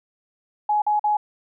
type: tone bursts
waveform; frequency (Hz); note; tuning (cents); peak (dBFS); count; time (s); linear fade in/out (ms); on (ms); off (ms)
sine; 840; G#5; +19; -17; 3; 0.69-1.17; 5; 130; 45
effects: none